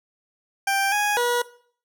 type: tone with pitch steps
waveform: 20% pulse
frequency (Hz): 787 / 829 / 483.2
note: G5 / G#5 / B4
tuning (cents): +7 / -3 / -38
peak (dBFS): -15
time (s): 0.67-1.42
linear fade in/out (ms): 5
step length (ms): 250
effects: noise-tail reverb RT60 0.5 s tail -18 dB re dry